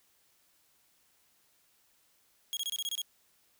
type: tone bursts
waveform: sawtooth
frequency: 3290 Hz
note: G#7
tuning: 17 cents flat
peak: -29 dBFS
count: 8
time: 2.53-3.017 s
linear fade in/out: 0 ms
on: 39 ms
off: 25 ms
effects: white hiss -69 dBFS RMS until 3.59 s